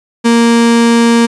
35% pulse tone, 233.1 Hz, A#3, in tune, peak -4 dBFS, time 0.24-1.27 s, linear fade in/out 20 ms, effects resampled to 22050 Hz

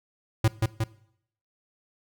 square tone with echo, 110.7 Hz, A2, 11 cents sharp, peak -18 dBFS, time 0.44-0.48 s, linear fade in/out 5 ms, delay 180 ms, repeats 2, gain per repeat -3 dB, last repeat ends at 0.84 s, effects noise-tail reverb RT60 0.7 s tail -20 dB re dry

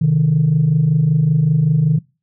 sine tone pair together, 130.81 / 156.06 Hz, C3 / D#3, 0 / +6 cents, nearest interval minor third, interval 306 cents, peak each -16 / -11 dBFS, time 0.01-1.99 s, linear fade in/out 10 ms, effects noise-tail reverb RT60 0.3 s tail -24 dB re dry + tanh soft clip ceiling -6 dBFS

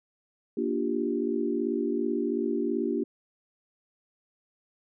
sine chord, G minor seventh, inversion first, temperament equal with one note detuned, 235.5 / 293.7 / 349.2 / 392 Hz, Bb3 / D4 / F4 / G4, +18 / 0 / 0 / 0 cents, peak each -31 dBFS, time 0.57-3.04 s, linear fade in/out 5 ms, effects none

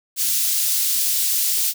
white high-pass noise, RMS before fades -20 dBFS, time 0.16-1.74 s, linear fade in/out 50 ms, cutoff 4100 Hz, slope 12 dB/octave, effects none

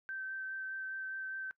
sine tone with vibrato, 1550 Hz, G6, 20 cents flat, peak -38 dBFS, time 0.09-1.51 s, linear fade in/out 0 ms, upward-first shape sine, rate 4.9 Hz, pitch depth 12 cents each way, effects noise-tail reverb RT60 0.1 s tail -21 dB re dry

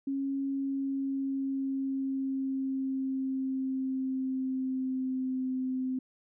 sine tone with pitch glide, 273.8 to 258.4 Hz, C#4 to C4, -21 to -21 cents, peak -29 dBFS, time 0.07-5.99 s, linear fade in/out 5 ms, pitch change -100 cents, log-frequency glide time 0.46-5.51 s, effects none

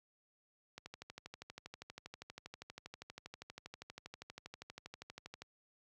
click train, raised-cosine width 0.2 ms, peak -30 dBFS, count 59, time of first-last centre 0.78-5.42 s, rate 12.5 Hz, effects high-pass 60 Hz 12 dB/octave

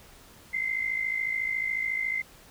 sine tone pair together, 2066 / 2120 Hz, C7 / C7, -22 / +22 cents, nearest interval unison, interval 44 cents, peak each -28 / -32 dBFS, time 0.53-2.22 s, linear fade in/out 10 ms, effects pink hiss -53 dBFS RMS until 2.5 s

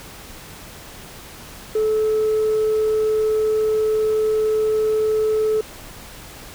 sine tone, 433.2 Hz, A4, 27 cents flat, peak -14 dBFS, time 1.75-5.61 s, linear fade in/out 5 ms, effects tanh soft clip ceiling -14 dBFS + pink hiss -39 dBFS RMS until 6.54 s

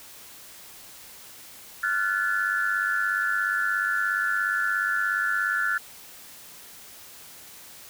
sine tone cluster, 1389 / 1486 / 1734 Hz, F6 / F#6 / A6, -10 / +7 / -26 cents, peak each -27 dBFS, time 1.83-5.78 s, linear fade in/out 5 ms, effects white hiss -46 dBFS RMS until 7.89 s

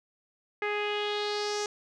sawtooth tone with low-pass filter sweep, 415.7 Hz, G#4, 2 cents sharp, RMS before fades -31 dBFS, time 0.62-1.66 s, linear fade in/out 2 ms, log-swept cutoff 2100 to 6300 Hz, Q 3.5, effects none

